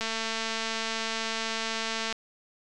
click train, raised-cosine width 0.2 ms, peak -14 dBFS, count 475, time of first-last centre 0.01-2.126 s, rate 224 Hz, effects resampled to 24000 Hz

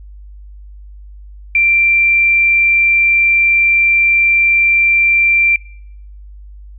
sine tone, 2359 Hz, D7, 7 cents sharp, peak -8 dBFS, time 1.55-5.56 s, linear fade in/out 2 ms, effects noise-tail reverb RT60 0.8 s tail -25 dB re dry + added 50 Hz sine -32 dBFS peak until 6.78 s

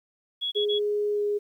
sine tone bursts, 3352 Hz, G#7, 15 cents sharp, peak -26 dBFS, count 3, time 0.41-0.794 s, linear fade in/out 20 ms, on 110 ms, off 27 ms
sine tone with pitch glide, 415.3 to 412.9 Hz, G#4 to G#4, 0 to -10 cents, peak -23 dBFS, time 0.55-1.39 s, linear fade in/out 20 ms, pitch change -10 cents, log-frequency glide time 1.12-1.22 s
effects 10-bit

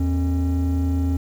triangle tone pair together, 80.4 / 270.4 Hz, E2 / C#4, -43 / -43 cents, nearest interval octave + major sixth, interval 2100 cents, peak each -16 / -20 dBFS, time 0-1.17 s, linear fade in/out 5 ms, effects tanh soft clip ceiling -14 dBFS + 8-bit

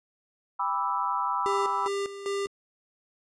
sine chord, E minor seventh, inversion first, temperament equal with one note detuned, 798.6 / 987.8 / 1174.7 / 1318.5 Hz, G5 / B5 / D6 / E6, +32 / 0 / 0 / 0 cents, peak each -34 / -28 / -33 / -31 dBFS, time 0.59-1.88 s, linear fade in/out 10 ms
square tone with tremolo, 398.5 Hz, G4, 28 cents sharp, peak -28 dBFS, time 1.46-2.47 s, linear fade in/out 0 ms, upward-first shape square, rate 2.5 Hz, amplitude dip 70%
effects resampled to 22050 Hz

